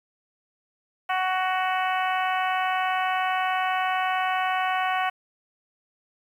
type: harmonic tone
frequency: 372.3 Hz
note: F#4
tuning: 11 cents sharp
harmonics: 2 / 3 / 4 / 5 / 6 / 7 / 8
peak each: -25 / -29 / -31 / -33 / -35 / -36 / -37 dBFS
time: 1.09-5.1 s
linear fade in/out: 10 ms
effects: 9-bit